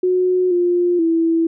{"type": "tone with pitch steps", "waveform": "sine", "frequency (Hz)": [365.7, 352, 329.6], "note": ["F#4", "F4", "E4"], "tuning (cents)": [-20, 14, 0], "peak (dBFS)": -13, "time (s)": [0.03, 1.47], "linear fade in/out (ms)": 5, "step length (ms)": 480, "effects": []}